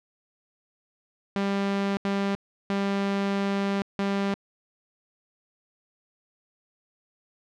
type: tone bursts at uneven times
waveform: sawtooth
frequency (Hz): 198.2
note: G3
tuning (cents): +19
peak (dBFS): -20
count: 4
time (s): 1.36-1.97 / 2.05-2.35 / 2.7-3.82 / 3.99-4.34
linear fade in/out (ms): 0
effects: low-pass 4000 Hz 12 dB/octave